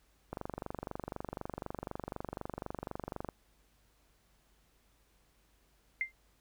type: click train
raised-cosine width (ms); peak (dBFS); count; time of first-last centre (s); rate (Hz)
1; -24; 72; 0.33-3.288; 24
type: tone with exponential decay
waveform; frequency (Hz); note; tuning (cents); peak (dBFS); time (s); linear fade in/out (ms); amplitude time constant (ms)
sine; 2093; C7; 0; -26; 6.01-6.12; 1; 23
effects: added 50 Hz sine -70 dBFS peak until 6.4 s + pink hiss -71 dBFS RMS until 6.4 s